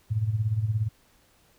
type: tone with tremolo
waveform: sine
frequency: 108.6 Hz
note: A2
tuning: 22 cents flat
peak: -20 dBFS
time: 0.1-0.89 s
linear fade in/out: 20 ms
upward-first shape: sine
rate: 17 Hz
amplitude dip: 70%
effects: pink hiss -62 dBFS RMS until 1.58 s